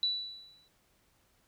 sine tone with exponential decay, 3951 Hz, B7, in tune, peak -25 dBFS, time 0.03-0.68 s, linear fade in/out 1 ms, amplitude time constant 140 ms, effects pink hiss -70 dBFS RMS until 1.47 s

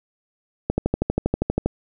click train, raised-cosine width 2 ms, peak -6 dBFS, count 13, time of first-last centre 0.7-1.66 s, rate 12.5 Hz, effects none

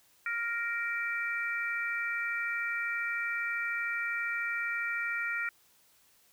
harmonic tone, 467.2 Hz, A#4, 4 cents sharp, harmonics 3 / 4 / 5, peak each -34 / -35 / -36 dBFS, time 0.26-5.49 s, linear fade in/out 2 ms, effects white hiss -65 dBFS RMS until 6.32 s

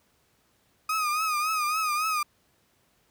35% pulse tone with vibrato, 1244.5 Hz, D#6, in tune, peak -23 dBFS, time 0.89-2.23 s, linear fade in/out 5 ms, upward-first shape triangle, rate 3.6 Hz, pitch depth 84 cents each way, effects pink hiss -67 dBFS RMS until 3.1 s + high-pass 60 Hz 12 dB/octave

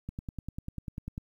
click train, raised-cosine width 5 ms, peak -24 dBFS, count 12, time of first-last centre 0.09-1.179 s, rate 10.1 Hz, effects 10-bit

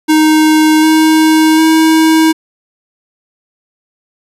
square tone with pitch steps, 311.1 / 315.1 / 319.1 Hz, D#4 / D#4 / D#4, 0 / +22 / +44 cents, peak -6 dBFS, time 0.08-2.33 s, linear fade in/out 20 ms, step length 750 ms, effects resampled to 32000 Hz

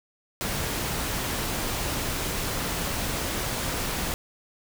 pink noise, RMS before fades -29 dBFS, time 0.41-4.14 s, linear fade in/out 0 ms, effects none

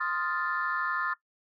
sine chord, F dominant seventh, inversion second, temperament equal, 1046.5 / 1244.5 / 1396.9 / 1760 Hz, C6 / Eb6 / F6 / A6, 0 / 0 / 0 / 0 cents, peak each -34 / -33 / -33 / -32 dBFS, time 0-1.14 s, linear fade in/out 10 ms, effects noise-tail reverb RT60 0.1 s tail -17 dB re dry + tanh soft clip ceiling -19 dBFS

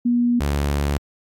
sine / sawtooth tone pair in turn, 240.8 / 71.59 Hz, B3 / D2, -44 / -44 cents, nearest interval octave + major sixth, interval 2100 cents, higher first, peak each -15 dBFS, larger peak neither, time 0.05-0.4 / 0.4-0.98 s, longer second, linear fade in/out 10 ms, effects AAC 64 kbps

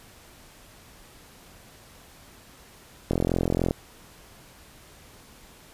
click train, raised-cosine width 2 ms, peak -10 dBFS, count 27, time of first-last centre 3.11-3.709 s, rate 43.4 Hz, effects pink hiss -51 dBFS RMS until 5.73 s + resampled to 32000 Hz

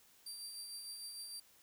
25% pulse tone with tremolo, 4699 Hz, D8, in tune, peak -39 dBFS, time 0.26-1.4 s, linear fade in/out 5 ms, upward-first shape triangle, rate 6.6 Hz, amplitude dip 40%, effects white hiss -66 dBFS RMS until 1.62 s

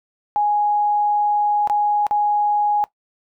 sine tone with dropouts, 830.6 Hz, G#5, in tune, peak -15 dBFS, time 0.36-2.84 s, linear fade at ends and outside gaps 0 ms, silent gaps 1.674-1.698 / 2.067-2.11 s, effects noise-tail reverb RT60 0.1 s tail -18 dB re dry

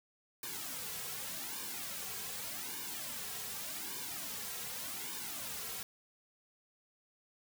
white noise with flanger, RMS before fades -42 dBFS, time 0.43-5.83 s, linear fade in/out 2 ms, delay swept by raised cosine 1.5 to 3.4 ms, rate 0.85 Hz, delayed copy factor -0.85, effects none

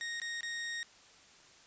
sawtooth tone with dropouts, 1864.7 Hz, A#6, in tune, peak -33 dBFS, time 0.01-0.83 s, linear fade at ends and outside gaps 0 ms, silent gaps 0.2-0.217 / 0.408-0.431 s, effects white hiss -59 dBFS RMS until 1.66 s + resampled to 16000 Hz

